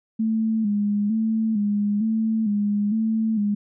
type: tone with vibrato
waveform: sine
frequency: 213.5 Hz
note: G#3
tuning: 48 cents sharp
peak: -19 dBFS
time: 0.19-3.55 s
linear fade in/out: 10 ms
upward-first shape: square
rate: 1.1 Hz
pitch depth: 64 cents each way
effects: none